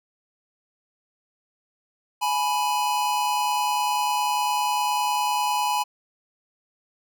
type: tone pair together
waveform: square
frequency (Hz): 837.9 / 987.8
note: G#5 / B5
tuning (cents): +15 / 0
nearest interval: minor third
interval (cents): 285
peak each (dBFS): -25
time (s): 2.21-5.84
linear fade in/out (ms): 20
effects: none